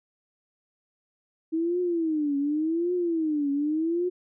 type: tone with vibrato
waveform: sine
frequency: 317.5 Hz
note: D#4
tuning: 35 cents sharp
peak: -23 dBFS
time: 1.52-4.1 s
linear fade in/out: 20 ms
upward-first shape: triangle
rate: 0.88 Hz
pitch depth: 230 cents each way
effects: none